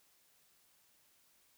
silence, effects white hiss -70 dBFS RMS until 1.57 s

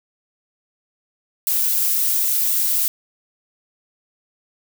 violet noise with flanger, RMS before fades -19 dBFS, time 1.47-2.88 s, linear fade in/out 0 ms, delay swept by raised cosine 1.4 to 3.9 ms, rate 3.8 Hz, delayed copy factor +0.7, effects none

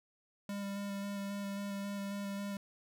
square tone with vibrato, 200 Hz, G3, 35 cents sharp, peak -38 dBFS, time 0.49-2.57 s, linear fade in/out 2 ms, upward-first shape square, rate 3.7 Hz, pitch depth 12 cents each way, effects none

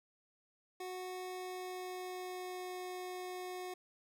25% pulse tone with pitch glide, 367.9 to 364.9 Hz, F#4 to F#4, -10 to -24 cents, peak -38 dBFS, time 0.8-3.74 s, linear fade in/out 5 ms, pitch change -14 cents, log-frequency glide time 1.28-2.76 s, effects none

